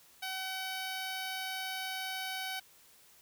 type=tone; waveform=10% pulse; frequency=758 Hz; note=F#5; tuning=42 cents sharp; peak=-28 dBFS; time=0.22-2.6 s; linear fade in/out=10 ms; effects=white hiss -61 dBFS RMS until 3.21 s